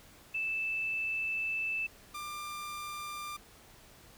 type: tone pair in turn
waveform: sine / sawtooth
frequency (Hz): 2637 / 1191.4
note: E7 / D6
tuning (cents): 0 / +24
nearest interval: octave + major second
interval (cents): 1376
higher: first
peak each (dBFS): -31 / -35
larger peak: first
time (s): 0.34-1.87 / 2.14-3.37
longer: first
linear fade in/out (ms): 10
effects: pink hiss -57 dBFS RMS until 4.17 s